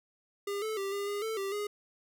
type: tone with pitch steps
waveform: square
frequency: 403.1 / 436.3 / 392.8 / 402.5 / 408.1 / 443.1 / 392 / 414 Hz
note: G4 / A4 / G4 / G4 / G#4 / A4 / G4 / G#4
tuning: +48 / -15 / +4 / +46 / -30 / +12 / 0 / -5 cents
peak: -33 dBFS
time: 0.47-1.67 s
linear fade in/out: 5 ms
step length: 150 ms
effects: none